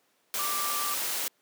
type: tone in noise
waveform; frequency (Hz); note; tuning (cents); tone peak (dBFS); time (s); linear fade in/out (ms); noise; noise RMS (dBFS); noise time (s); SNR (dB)
sine; 1174.7; D6; 0; -32; 0.39-0.94; 0; white; -31; 0.34-1.28; -4
effects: pink hiss -69 dBFS RMS until 1.41 s + high-pass 300 Hz 12 dB/octave